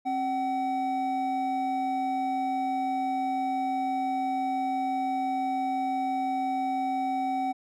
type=tone pair together; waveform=triangle; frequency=267.8 / 757.5 Hz; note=C4 / F#5; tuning=+40 / +40 cents; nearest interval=octave + tritone; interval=1800 cents; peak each=-30 / -25 dBFS; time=0.05-7.53 s; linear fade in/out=20 ms; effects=none